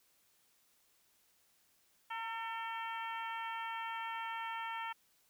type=harmonic tone with a mistuned harmonic; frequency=450.5 Hz; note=A4; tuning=41 cents sharp; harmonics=2 / 3 / 4 / 5 / 6 / 7; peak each=-41 / -45 / -47 / -49 / -51 / -52 dBFS; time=2.1-4.93 s; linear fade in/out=10 ms; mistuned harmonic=2; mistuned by=+24 cents; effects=white hiss -72 dBFS RMS until 5.29 s